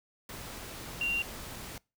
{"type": "tone in noise", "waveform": "sine", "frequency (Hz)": 2766, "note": "F7", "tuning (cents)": -17, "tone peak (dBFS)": -28, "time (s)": [1.01, 1.22], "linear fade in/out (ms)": 2, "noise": "pink", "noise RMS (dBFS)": -43, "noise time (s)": [0.29, 1.78], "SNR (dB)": 12, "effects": ["noise-tail reverb RT60 0.3 s tail -26 dB re dry"]}